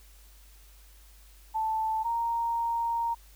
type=tone pair in turn; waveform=sine; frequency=880 / 929.6 Hz; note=A5 / A#5; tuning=0 / -5 cents; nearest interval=minor second; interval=95 cents; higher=second; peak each=-26 dBFS; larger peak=neither; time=1.54-2.04 / 2.04-3.15 s; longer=second; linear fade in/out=20 ms; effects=added 50 Hz sine -52 dBFS peak until 3.35 s + white hiss -59 dBFS RMS until 3.35 s